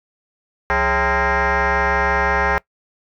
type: tone with frequency modulation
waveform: sine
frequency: 415.3 Hz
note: G#4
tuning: in tune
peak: -13 dBFS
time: 0.7-2.58 s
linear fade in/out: 0 ms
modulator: 241 Hz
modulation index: 6.5
effects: noise-tail reverb RT60 0.1 s tail -24 dB re dry + tanh soft clip ceiling -12 dBFS